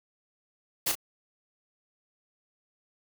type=noise with echo; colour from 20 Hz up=white; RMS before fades=-27 dBFS; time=0.86-0.92 s; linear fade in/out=10 ms; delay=34 ms; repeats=1; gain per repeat=-6 dB; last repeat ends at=0.954 s; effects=none